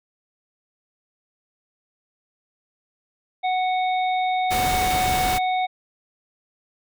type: harmonic tone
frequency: 740 Hz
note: F#5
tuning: in tune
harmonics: 1 / 3 / 5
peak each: -20 / -30 / -34 dBFS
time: 3.43-5.67 s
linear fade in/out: 20 ms
type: noise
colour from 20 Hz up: pink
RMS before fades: -26 dBFS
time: 4.5-5.39 s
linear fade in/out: 20 ms
effects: none